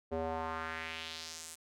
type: tone with band-pass filter sweep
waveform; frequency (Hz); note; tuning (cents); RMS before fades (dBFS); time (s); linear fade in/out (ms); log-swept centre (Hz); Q
square; 81; E2; -30; -40; 0.11-1.56; 20; 480 to 9300; 2
effects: none